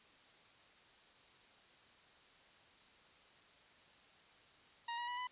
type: tone with pitch steps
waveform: sawtooth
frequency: 940 / 958.6 / 977.7 / 997 Hz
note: A#5 / A#5 / B5 / B5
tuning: +14 / +48 / -18 / +16 cents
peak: -36 dBFS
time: 4.88-5.272 s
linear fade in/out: 5 ms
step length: 98 ms
effects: white hiss -64 dBFS RMS until 5.31 s + resampled to 8000 Hz